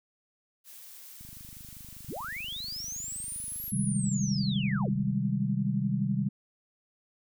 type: noise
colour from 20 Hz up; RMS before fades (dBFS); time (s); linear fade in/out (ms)
blue; -48; 0.64-3.73; 50
type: click train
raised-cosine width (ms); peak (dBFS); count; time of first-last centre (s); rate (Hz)
5; -38; 99; 1.21-5.114; 25.1
type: linear two-way sweep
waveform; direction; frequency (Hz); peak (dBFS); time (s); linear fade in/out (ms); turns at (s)
sine; up then down; 38.89 to 11690 to 198.9; -35; 2.08-4.9; 10; 3.65
type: chord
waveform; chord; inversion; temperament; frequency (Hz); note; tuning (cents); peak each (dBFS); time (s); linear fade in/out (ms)
sine; Ab major seventh; first; equal; 130.81 / 155.56 / 196 / 207.7; C3 / Eb3 / G3 / Ab3; 0 / 0 / 0 / 0; -31 / -33 / -29 / -35; 3.72-6.29; 10
effects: none